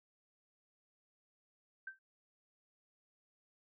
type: tone with exponential decay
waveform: sine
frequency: 1557 Hz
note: G6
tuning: 12 cents flat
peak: -39 dBFS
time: 1.87-1.99 s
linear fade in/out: 5 ms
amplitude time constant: 26 ms
effects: none